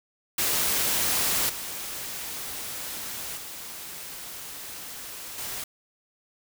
white noise with level steps, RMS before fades -25 / -35 / -39 / -34 dBFS, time 0.38-5.64 s, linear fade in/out 5 ms, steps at 1.49 / 3.37 / 5.38 s, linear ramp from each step 5 ms, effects none

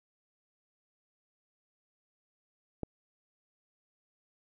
click, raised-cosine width 2 ms, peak -21 dBFS, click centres 2.833 s, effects none

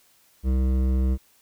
sine tone with hard clipping, 64.8 Hz, C2, 16 cents flat, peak -21 dBFS, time 0.43-1.18 s, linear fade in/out 50 ms, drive 12 dB, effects white hiss -60 dBFS RMS until 1.41 s

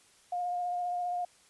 sine tone with vibrato, 711 Hz, F5, 31 cents sharp, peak -30 dBFS, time 0.32-1.25 s, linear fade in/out 5 ms, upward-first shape sine, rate 15 Hz, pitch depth 16 cents each way, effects white hiss -62 dBFS RMS until 1.49 s + resampled to 24000 Hz

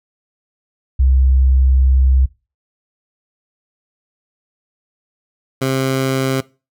sine / 15% pulse tone pair in turn, 65.41 / 132.8 Hz, C2 / C3, 0 / +26 cents, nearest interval octave, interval 1226 cents, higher second, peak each -9 dBFS, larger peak neither, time 0.99-2.26 / 5.61-6.41 s, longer first, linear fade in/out 10 ms, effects noise-tail reverb RT60 0.3 s tail -21 dB re dry

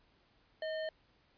sine tone with sample-and-hold, 632 Hz, D#5, 27 cents sharp, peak -35 dBFS, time 0.62-0.89 s, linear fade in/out 2 ms, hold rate 2450 Hz, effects pink hiss -70 dBFS RMS until 1.37 s + resampled to 11025 Hz

